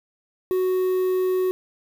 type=tone with quantisation; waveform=triangle; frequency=370.4 Hz; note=F#4; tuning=2 cents sharp; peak=-17 dBFS; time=0.51-1.51 s; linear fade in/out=0 ms; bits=7; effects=none